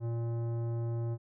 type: tone with tanh clipping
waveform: sine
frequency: 116.54 Hz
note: A#2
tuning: in tune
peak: -33 dBFS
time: 0-1.18 s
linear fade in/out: 50 ms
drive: 14 dB
effects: none